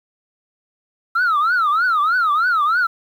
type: tone with vibrato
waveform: sine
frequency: 1318.5 Hz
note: E6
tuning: in tune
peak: -12 dBFS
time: 1.15-2.87 s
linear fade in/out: 10 ms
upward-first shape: triangle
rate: 3.2 Hz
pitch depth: 250 cents each way
effects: tanh soft clip ceiling -12 dBFS + 8-bit